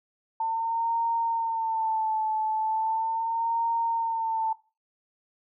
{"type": "tone with vibrato", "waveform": "sine", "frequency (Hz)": 896, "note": "A5", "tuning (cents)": 31, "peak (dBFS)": -24, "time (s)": [0.4, 4.53], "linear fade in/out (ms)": 5, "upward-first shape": "sine", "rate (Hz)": 0.38, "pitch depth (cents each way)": 51, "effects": ["noise-tail reverb RT60 0.3 s tail -17 dB re dry"]}